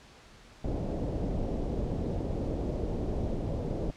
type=low-pass noise; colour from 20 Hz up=pink; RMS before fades=-32 dBFS; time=0.64-3.91 s; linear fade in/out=5 ms; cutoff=620 Hz; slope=24 dB/octave; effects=pink hiss -54 dBFS RMS until 3.96 s + low-pass 6000 Hz 12 dB/octave